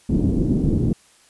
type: low-pass noise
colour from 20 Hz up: white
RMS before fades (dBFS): -19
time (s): 0.09-0.93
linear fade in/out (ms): 2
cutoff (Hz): 290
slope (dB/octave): 24
effects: white hiss -54 dBFS RMS until 1.29 s + resampled to 24000 Hz